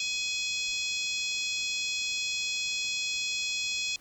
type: harmonic tone with a mistuned harmonic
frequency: 842 Hz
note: G#5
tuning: 24 cents sharp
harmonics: 3 / 4 / 5 / 6 / 7 / 8 / 9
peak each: -33 / -35 / -37 / -39 / -40 / -41 / -42 dBFS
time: 0-3.96 s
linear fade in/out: 2 ms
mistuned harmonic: 7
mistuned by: -56 cents
effects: pink hiss -57 dBFS RMS until 4 s